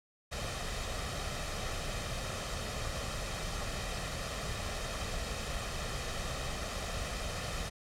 pink noise with comb filter, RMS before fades -37 dBFS, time 0.31-7.7 s, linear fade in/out 20 ms, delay 1.6 ms, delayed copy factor +0.55, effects low-pass 8000 Hz 12 dB/octave

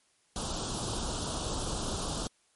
pink band-stop noise, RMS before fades -34 dBFS, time 0.36-2.27 s, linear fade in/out 0 ms, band 1400 to 3000 Hz, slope 48 dB/octave, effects white hiss -69 dBFS RMS until 2.55 s + MP3 48 kbps

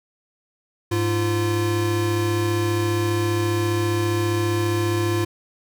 square tone pair together, 103.1 / 344.2 Hz, G#2 / F4, -12 / -25 cents, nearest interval octave + major sixth, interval 2087 cents, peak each -23 dBFS, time 0.91-5.25 s, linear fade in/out 10 ms, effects none

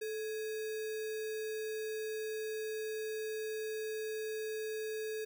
sine tone with sample-and-hold, 435.4 Hz, A4, 18 cents flat, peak -36 dBFS, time 0.01-5.25 s, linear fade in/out 10 ms, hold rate 2100 Hz, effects none

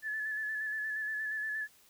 sine tone with vibrato, 1731 Hz, A6, 29 cents flat, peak -33 dBFS, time 0.02-1.68 s, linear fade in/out 50 ms, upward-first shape square, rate 8.5 Hz, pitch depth 25 cents each way, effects white hiss -63 dBFS RMS until 1.89 s

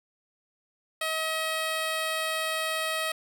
10% pulse tone, 637 Hz, D#5, 41 cents sharp, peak -19 dBFS, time 1.01-3.12 s, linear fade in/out 5 ms, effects none

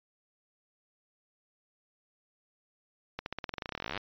accelerating click train, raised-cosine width 0.3 ms, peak -19 dBFS, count 27, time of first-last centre 3.19-3.976 s, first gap 71 ms, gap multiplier 0.92, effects resampled to 11025 Hz

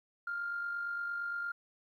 sine tone with amplitude modulation, 1400 Hz, F6, 4 cents sharp, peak -32 dBFS, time 0.27-1.52 s, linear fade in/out 5 ms, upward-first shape sine, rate 48.7 Hz, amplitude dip 40%, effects tanh soft clip ceiling -28 dBFS + 12-bit

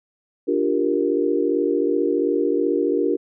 sine chord, G minor seventh, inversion second, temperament equal, 293.7 / 349.2 / 392 / 466.2 Hz, D4 / F4 / G4 / Bb4, 0 / 0 / 0 / 0 cents, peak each -23 dBFS, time 0.47-3.17 s, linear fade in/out 20 ms, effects none

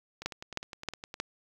two click trains, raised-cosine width 0.2 ms, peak -24 / -14 dBFS, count 10 / 4, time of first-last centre 0.22-1.141 / 0.26-1.2 s, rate 9.77 / 3.19 Hz, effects 8-bit

